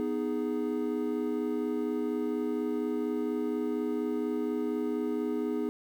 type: chord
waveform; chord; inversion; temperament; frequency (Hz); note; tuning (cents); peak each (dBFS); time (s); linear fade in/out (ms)
triangle; G# minor; first; equal; 246.9 / 311.1 / 415.3; B3 / D#4 / G#4; 0 / 0 / 0; -31; 0-5.69; 0
effects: 10-bit